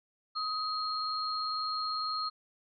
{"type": "tone pair together", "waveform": "sine", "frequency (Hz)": [1262, 4242], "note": ["D#6", "C8"], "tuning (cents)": [24, 23], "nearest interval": "octave + major sixth", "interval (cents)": 2099, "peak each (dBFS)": [-33, -35], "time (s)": [0.35, 2.3], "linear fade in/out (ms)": 20, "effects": []}